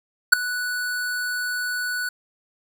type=tone with ADSR envelope; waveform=square; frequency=1480 Hz; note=F#6; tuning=in tune; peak=-5 dBFS; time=0.32-2.09 s; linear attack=13 ms; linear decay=4 ms; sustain=-20 dB; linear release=4 ms; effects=none